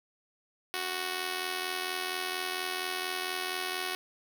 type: tone with amplitude modulation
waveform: 5% pulse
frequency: 370 Hz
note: F#4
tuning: in tune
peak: -18 dBFS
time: 0.74-3.95 s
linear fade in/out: 0 ms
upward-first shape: sine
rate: 84.3 Hz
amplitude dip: 60%
effects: none

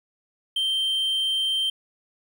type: tone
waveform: triangle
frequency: 3136 Hz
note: G7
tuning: in tune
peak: -20 dBFS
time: 0.56-1.7 s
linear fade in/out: 5 ms
effects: 10-bit

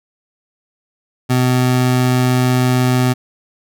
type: tone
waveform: 25% pulse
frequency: 126.3 Hz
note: B2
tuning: 39 cents sharp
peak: -8 dBFS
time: 1.29-3.14 s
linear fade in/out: 20 ms
effects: none

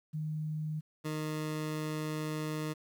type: tone pair in turn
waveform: sine / 20% pulse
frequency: 154.4 / 154.4 Hz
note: D#3 / D#3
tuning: -13 / -13 cents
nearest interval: unison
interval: 0 cents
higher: neither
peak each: -33 / -29 dBFS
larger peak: second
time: 0.13-0.81 / 1.04-2.74 s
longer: second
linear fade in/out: 20 ms
effects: 11-bit

